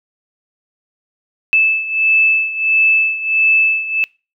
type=beating tone pair; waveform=sine; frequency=2624 / 2625.5 Hz; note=E7 / E7; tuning=-9 / -8 cents; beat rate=1.5 Hz; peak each=-12 / -16 dBFS; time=1.53-4.04 s; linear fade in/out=0 ms; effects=noise-tail reverb RT60 0.3 s tail -24 dB re dry